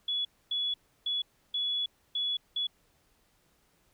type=tone bursts at uneven times; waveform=sine; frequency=3397 Hz; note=G#7; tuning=38 cents sharp; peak=-28 dBFS; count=6; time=0.08-0.25 / 0.51-0.74 / 1.06-1.22 / 1.54-1.86 / 2.15-2.37 / 2.56-2.67 s; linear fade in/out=5 ms; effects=pink hiss -69 dBFS RMS until 3.93 s